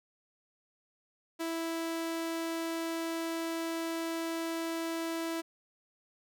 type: tone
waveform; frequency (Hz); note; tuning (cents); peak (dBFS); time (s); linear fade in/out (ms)
sawtooth; 329.6; E4; 0; -29; 1.39-5.42; 20
effects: none

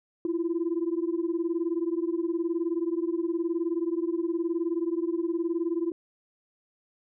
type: beating tone pair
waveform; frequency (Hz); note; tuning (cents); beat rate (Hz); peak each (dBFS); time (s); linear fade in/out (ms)
sine; 329.6 / 348.6; E4 / F4; 0 / -3; 19; -27 / -28; 0.25-5.92; 2
effects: tanh soft clip ceiling -20 dBFS

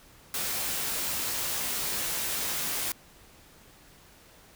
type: noise with comb filter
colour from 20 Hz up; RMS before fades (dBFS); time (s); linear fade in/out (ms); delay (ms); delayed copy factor
white; -31; 0.34-2.92; 2; 16; -0.6
effects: pink hiss -55 dBFS RMS until 4.55 s

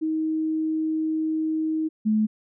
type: tone pair in turn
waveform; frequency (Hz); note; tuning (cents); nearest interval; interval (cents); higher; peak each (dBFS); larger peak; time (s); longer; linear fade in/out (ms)
sine; 315.5 / 215.5; D#4 / A3; +24 / -36; perfect fifth; 660; first; -22 / -18; second; 0.01-1.89 / 2.05-2.27; first; 20
effects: none

